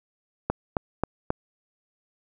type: click train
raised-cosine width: 1 ms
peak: -9 dBFS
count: 4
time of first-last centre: 0.5-1.304 s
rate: 3.73 Hz
effects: none